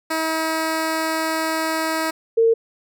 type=tone pair in turn; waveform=10% pulse / sine; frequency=320.1 / 455.3 Hz; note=D#4 / A#4; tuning=+49 / -41 cents; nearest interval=tritone; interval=610 cents; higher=second; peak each=-12 / -12 dBFS; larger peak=neither; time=0.1-2.11 / 2.37-2.54 s; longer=first; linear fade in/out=10 ms; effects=none